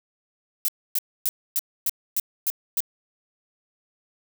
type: noise bursts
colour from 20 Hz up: violet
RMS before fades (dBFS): -23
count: 8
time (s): 0.65-2.804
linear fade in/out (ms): 0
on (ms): 33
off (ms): 270
effects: none